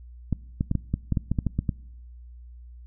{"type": "clicks", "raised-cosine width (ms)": 5, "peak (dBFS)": -11, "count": 12, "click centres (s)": [0.327, 0.609, 0.714, 0.753, 0.94, 1.123, 1.172, 1.316, 1.388, 1.467, 1.59, 1.692], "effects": ["noise-tail reverb RT60 0.9 s tail -24 dB re dry", "added 60 Hz sine -42 dBFS peak until 2.86 s"]}